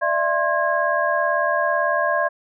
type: tone cluster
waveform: sine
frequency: 595 / 673 / 1060 / 1642 Hz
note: D5 / E5 / C6 / G#6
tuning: +22 / +36 / +22 / -20 cents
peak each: -23 dBFS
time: 0.01-2.29 s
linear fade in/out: 20 ms
effects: none